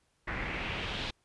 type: noise with low-pass filter sweep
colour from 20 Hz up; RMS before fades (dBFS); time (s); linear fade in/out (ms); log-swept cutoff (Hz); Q
pink; -36; 0.27-1.11; 10; 1900 to 3700; 2.8
effects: pink hiss -73 dBFS RMS until 1.24 s + resampled to 24000 Hz